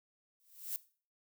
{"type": "noise with exponential growth", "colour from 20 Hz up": "violet", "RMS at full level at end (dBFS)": -35, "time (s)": [0.4, 0.76], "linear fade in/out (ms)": 0, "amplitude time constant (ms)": 78, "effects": ["noise-tail reverb RT60 0.4 s tail -18 dB re dry"]}